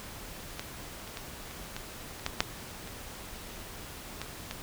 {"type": "clicks", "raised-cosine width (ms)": 0.2, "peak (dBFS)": [-17, -25, -20, -29, -19, -26, -12, -6, -27, -17, -18], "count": 11, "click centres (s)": [0.595, 1.076, 1.172, 1.511, 1.765, 2.196, 2.264, 2.405, 2.874, 4.216, 4.511], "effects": ["pink hiss -44 dBFS RMS until 4.62 s"]}